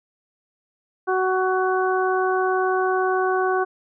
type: harmonic tone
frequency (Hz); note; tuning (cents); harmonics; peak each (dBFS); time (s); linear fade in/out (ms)
373.5; F#4; +16; 1 / 2 / 3 / 4; -21 / -24 / -26 / -27; 1.07-3.65; 20
effects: none